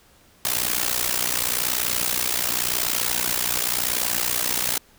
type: noise with amplitude modulation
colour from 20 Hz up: white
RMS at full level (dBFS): -20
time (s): 0.45-4.78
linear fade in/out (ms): 0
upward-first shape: sine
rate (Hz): 60.9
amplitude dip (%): 85
effects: pink hiss -55 dBFS RMS until 4.98 s